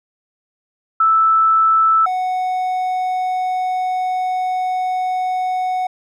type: tone pair in turn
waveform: sine / triangle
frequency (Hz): 1317 / 739.1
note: E6 / F#5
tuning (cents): -2 / -2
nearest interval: minor seventh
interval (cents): 1000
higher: first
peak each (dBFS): -10 / -15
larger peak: first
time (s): 1-2.06 / 2.06-5.87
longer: second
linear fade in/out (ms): 5
effects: none